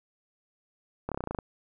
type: slowing click train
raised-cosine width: 1 ms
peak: -18 dBFS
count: 10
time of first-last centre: 1.09-1.388 s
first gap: 27 ms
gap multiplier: 1.05
effects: none